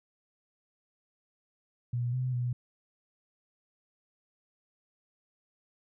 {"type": "tone with pitch steps", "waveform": "sine", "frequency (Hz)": [121.1, 127.6, 122.8], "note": ["B2", "C3", "B2"], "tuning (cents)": [-34, -43, -9], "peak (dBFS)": -28, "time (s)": [1.93, 2.53], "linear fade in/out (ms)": 5, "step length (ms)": 200, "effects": []}